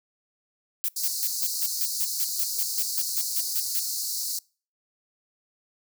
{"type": "noise bursts", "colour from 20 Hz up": "violet", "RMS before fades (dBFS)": -26, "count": 16, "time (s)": [0.84, 3.794], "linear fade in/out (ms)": 0, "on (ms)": 44, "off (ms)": 150}
{"type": "high-pass noise", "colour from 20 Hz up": "pink", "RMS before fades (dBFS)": -30, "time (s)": [0.96, 4.39], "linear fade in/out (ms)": 5, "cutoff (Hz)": 4200, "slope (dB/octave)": 96}
{"effects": ["noise-tail reverb RT60 0.4 s tail -26 dB re dry"]}